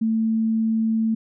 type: tone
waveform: sine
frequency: 222.8 Hz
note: A3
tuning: 22 cents sharp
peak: -18 dBFS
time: 0.01-1.15 s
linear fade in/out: 10 ms
effects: none